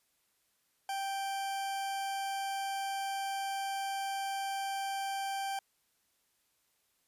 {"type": "tone", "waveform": "40% pulse", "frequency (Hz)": 784, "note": "G5", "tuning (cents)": 0, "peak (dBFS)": -33, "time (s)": [0.89, 5.59], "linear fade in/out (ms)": 2, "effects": ["white hiss -75 dBFS RMS until 7.07 s", "resampled to 32000 Hz"]}